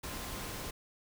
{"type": "tone in noise", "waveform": "sine", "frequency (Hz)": 1046.5, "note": "C6", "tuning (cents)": 0, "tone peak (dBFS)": -52, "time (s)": [0.03, 0.71], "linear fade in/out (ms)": 10, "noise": "pink", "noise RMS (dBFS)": -41, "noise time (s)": [0.03, 0.71], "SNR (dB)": -14, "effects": []}